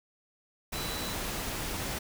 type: tone in noise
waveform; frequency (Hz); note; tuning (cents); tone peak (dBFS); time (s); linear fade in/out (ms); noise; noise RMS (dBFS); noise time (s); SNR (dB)
sine; 3964; B7; +6; -41; 0.74-1.14; 10; pink; -35; 0.72-1.99; -9
effects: none